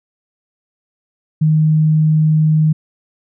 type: tone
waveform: sine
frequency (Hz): 155.56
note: D#3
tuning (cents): 0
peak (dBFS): -9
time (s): 1.41-2.73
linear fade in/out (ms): 10
effects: none